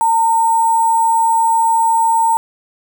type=tone with sample-and-hold; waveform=sine; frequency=907 Hz; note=A#5; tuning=48 cents flat; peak=-10 dBFS; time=0.01-2.37 s; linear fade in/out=0 ms; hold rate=8820 Hz; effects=none